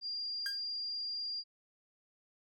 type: tone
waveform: sine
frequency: 4792 Hz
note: D8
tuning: 34 cents sharp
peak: -36 dBFS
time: 0.01-1.44 s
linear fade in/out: 50 ms
type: tone with exponential decay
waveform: 45% pulse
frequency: 1611 Hz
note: G6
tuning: 47 cents sharp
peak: -34 dBFS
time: 0.46-0.61 s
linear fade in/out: 1 ms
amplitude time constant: 32 ms
effects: none